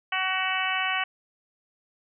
harmonic tone with a mistuned harmonic, 376.2 Hz, F#4, 29 cents sharp, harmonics 2 / 3 / 4 / 5 / 6 / 7 / 8, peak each -32 / -32 / -32 / -32 / -32 / -32 / -32 dBFS, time 0.12-1.04 s, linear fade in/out 5 ms, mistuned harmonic 8, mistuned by -22 cents, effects none

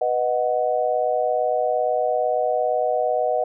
sine chord, B major, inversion none, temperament equal, 493.9 / 622.3 / 740 Hz, B4 / D#5 / F#5, 0 / 0 / 0 cents, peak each -24 / -22 / -23 dBFS, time 0.01-3.44 s, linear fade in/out 5 ms, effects none

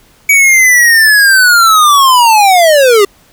square linear sweep, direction down, 2278 to 387.7 Hz, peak -4 dBFS, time 0.29-3.05 s, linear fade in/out 5 ms, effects pink hiss -46 dBFS RMS until 3.32 s

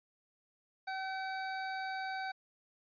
25% pulse tone, 764 Hz, G5, 45 cents flat, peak -33 dBFS, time 0.87-2.32 s, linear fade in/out 10 ms, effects resampled to 11025 Hz

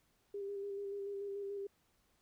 sine tone with vibrato, 400 Hz, G4, 35 cents sharp, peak -39 dBFS, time 0.34-1.67 s, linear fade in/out 5 ms, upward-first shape square, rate 6.9 Hz, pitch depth 19 cents each way, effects pink hiss -75 dBFS RMS until 2.21 s

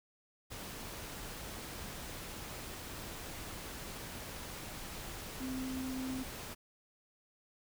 sine tone in noise, 260 Hz, C4, 11 cents flat, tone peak -37 dBFS, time 5.4-6.24 s, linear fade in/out 20 ms, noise pink, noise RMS -45 dBFS, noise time 0.5-6.55 s, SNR +5 dB, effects none

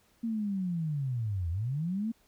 sine linear two-way sweep, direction down then up, 233.1 to 80.3 to 233.1 Hz, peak -29 dBFS, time 0.23-2.12 s, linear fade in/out 10 ms, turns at 1.5 s, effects pink hiss -67 dBFS RMS until 2.27 s

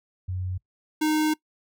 sine / square tone pair in turn, 91.9 / 308.5 Hz, F#2 / D#4, -11 / -15 cents, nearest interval octave + major sixth, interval 2096 cents, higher second, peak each -27 / -21 dBFS, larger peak second, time 0.28-0.58 / 1.01-1.34 s, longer second, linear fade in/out 10 ms, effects noise-tail reverb RT60 0.1 s tail -22 dB re dry

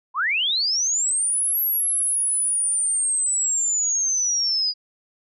sine linear two-way sweep, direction up then down, 933 to 11690 to 4857 Hz, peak -19 dBFS, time 0.14-4.74 s, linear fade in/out 50 ms, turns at 1.6 s, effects none

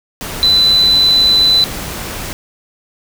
sine tone in noise, 4004 Hz, B7, 23 cents sharp, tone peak -7 dBFS, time 0.43-1.64 s, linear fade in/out 0 ms, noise pink, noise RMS -24 dBFS, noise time 0.21-2.33 s, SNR +14 dB, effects none

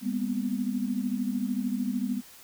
sine tone cluster, 201.8 / 239.7 / 253 Hz, G#3 / A#3 / B3, -49 / +48 / +42 cents, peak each -31 dBFS, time 0.01-2.22 s, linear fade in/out 50 ms, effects white hiss -51 dBFS RMS until 2.43 s

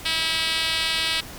5% pulse tone with band-pass filter, 323.5 Hz, E4, 32 cents flat, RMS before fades -24 dBFS, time 0.05-1.21 s, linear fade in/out 10 ms, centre 4100 Hz, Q 1.2, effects pink hiss -39 dBFS RMS until 1.38 s

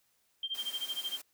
sine tone with tremolo, 3167 Hz, G7, 17 cents sharp, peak -31 dBFS, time 0.43-1.18 s, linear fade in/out 2 ms, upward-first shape sine, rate 13 Hz, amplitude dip 95%
white high-pass noise, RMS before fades -46 dBFS, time 0.54-1.22 s, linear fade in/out 10 ms, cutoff 200 Hz, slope 48 dB/octave
effects white hiss -73 dBFS RMS until 1.33 s

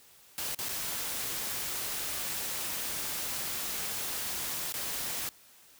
white noise with dropouts, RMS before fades -35 dBFS, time 0.38-5.29 s, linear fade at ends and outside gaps 0 ms, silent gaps 0.547-0.589 / 0.686-0.692 / 4.723-4.74 s, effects white hiss -58 dBFS RMS until 5.79 s

